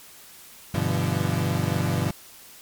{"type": "chord", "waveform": "35% pulse", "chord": "G dominant seventh", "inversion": "none", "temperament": "equal with one note detuned", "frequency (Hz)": [98, 123.47, 146.83, 170.23], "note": ["G2", "B2", "D3", "F3"], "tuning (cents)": [0, 0, 0, -44], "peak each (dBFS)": -26, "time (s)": [0.74, 2.11], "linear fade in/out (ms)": 5, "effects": ["white hiss -47 dBFS RMS until 2.61 s", "MP3 96 kbps"]}